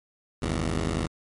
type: tone pair together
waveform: 10% pulse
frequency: 50.93 / 81.9 Hz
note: G#1 / E2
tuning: -33 / -11 cents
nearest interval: minor sixth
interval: 822 cents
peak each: -20 dBFS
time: 0.42-1.07 s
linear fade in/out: 5 ms
effects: MP3 48 kbps